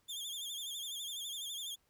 sawtooth tone with vibrato, 3400 Hz, G#7, 40 cents sharp, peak -37 dBFS, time 0.08-1.76 s, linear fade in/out 20 ms, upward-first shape sine, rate 12 Hz, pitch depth 99 cents each way, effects pink hiss -75 dBFS RMS until 1.89 s

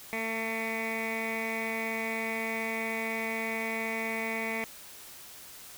15% pulse tone with low-pass filter, 224.2 Hz, A3, 33 cents sharp, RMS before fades -33 dBFS, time 0.13-4.64 s, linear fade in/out 0 ms, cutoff 2200 Hz, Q 6, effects white hiss -48 dBFS RMS until 5.77 s

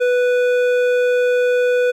triangle tone with hard clipping, 493.9 Hz, B4, in tune, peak -15 dBFS, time 0-1.92 s, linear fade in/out 20 ms, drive 14 dB, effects none

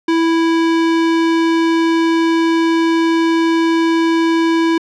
square tone, 329.6 Hz, E4, in tune, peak -12 dBFS, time 0.08-4.78 s, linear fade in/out 5 ms, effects low-pass 4000 Hz 12 dB/octave

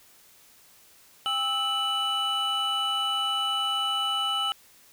triangle tone cluster, 800 / 1308 / 2975 Hz, G5 / E6 / F#7, +35 / -14 / +9 cents, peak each -32 / -28 / -25 dBFS, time 1.26-4.52 s, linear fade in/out 0 ms, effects white hiss -56 dBFS RMS until 4.92 s

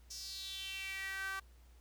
sawtooth tone with high-pass filter sweep, 386.5 Hz, G4, 24 cents flat, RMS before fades -43 dBFS, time 0.1-1.4 s, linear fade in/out 10 ms, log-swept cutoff 5700 to 1300 Hz, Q 5.1, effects added 60 Hz sine -58 dBFS peak until 1.8 s + pink hiss -70 dBFS RMS until 1.8 s

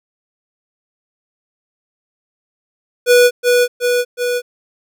square tone with echo, 489.2 Hz, B4, 16 cents flat, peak -7 dBFS, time 3.06-3.31 s, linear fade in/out 50 ms, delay 370 ms, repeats 3, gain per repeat -3 dB, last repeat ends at 4.42 s, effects none

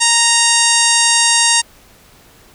harmonic tone, 931 Hz, A#5, 2 cents flat, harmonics 1 / 2 / 3 / 4 / 5 / 6 / 7 / 8 / 9 / 10, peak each -19 / -19 / -19 / -19 / -19 / -19 / -19 / -19 / -19 / -19 dBFS, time 0-1.62 s, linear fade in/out 20 ms, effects pink hiss -46 dBFS RMS until 2.54 s

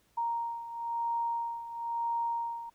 sine beating tone pair, 932.3 / 933.3 Hz, A#5 / A#5, 0 / +2 cents, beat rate 1 Hz, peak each -32 / -37 dBFS, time 0.17-2.7 s, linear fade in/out 10 ms, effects pink hiss -69 dBFS RMS until 2.74 s

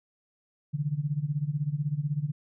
sine tone with tremolo, 146.83 Hz, D3, in tune, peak -23 dBFS, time 0.73-2.32 s, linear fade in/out 20 ms, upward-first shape sine, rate 16 Hz, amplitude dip 85%, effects none

